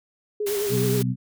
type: tone with vibrato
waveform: sine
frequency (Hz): 409.8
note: G#4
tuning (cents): -23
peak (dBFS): -23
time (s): 0.4-1.02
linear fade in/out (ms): 5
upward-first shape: sine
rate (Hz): 9.5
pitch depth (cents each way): 55
type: noise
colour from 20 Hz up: white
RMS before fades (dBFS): -32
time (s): 0.46-1.03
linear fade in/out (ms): 10
type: harmonic tone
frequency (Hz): 62.8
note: B1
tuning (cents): +30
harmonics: 2 / 3 / 4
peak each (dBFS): -23 / -27 / -29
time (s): 0.69-1.16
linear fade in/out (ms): 50
effects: none